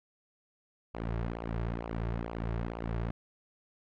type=tone with flanger; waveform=sawtooth; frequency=57.1 Hz; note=A#1; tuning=35 cents flat; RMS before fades=-35 dBFS; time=0.94-3.11 s; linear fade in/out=5 ms; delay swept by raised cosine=0.52 to 4.02 ms; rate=2.2 Hz; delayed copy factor=-0.75; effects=low-pass 2000 Hz 12 dB/octave